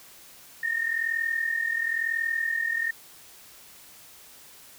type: tone pair together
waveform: sine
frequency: 1801 / 1842 Hz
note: A6 / A#6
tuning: +40 / -21 cents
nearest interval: unison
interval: 39 cents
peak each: -30 / -26 dBFS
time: 0.63-2.91 s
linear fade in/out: 5 ms
effects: white hiss -50 dBFS RMS until 4.78 s

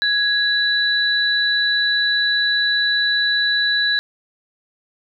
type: tone pair together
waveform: sine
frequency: 1665 / 3960 Hz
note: G#6 / B7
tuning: +4 / +4 cents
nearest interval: octave + minor third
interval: 1500 cents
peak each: -18 dBFS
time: 0.02-3.99 s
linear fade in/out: 0 ms
effects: none

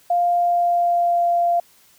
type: tone with pitch glide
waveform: sine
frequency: 700 to 692.4 Hz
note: F5 to F5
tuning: +4 to -15 cents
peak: -15 dBFS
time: 0.1-1.6 s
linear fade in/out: 5 ms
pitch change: -19 cents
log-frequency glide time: 0.28-1.27 s
effects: white hiss -54 dBFS RMS until 1.98 s

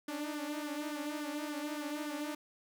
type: tone with flanger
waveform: sawtooth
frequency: 296.8 Hz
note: D4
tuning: 18 cents sharp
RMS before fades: -39 dBFS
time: 0.08-2.35 s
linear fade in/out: 5 ms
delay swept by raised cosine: 0.57 to 6.47 ms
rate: 3.5 Hz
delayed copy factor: +0.6
effects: none

